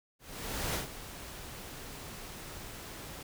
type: noise with ADSR envelope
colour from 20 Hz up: pink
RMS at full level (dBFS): -33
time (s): 0.19-3.23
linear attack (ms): 550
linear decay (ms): 130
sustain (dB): -12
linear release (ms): 5
effects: none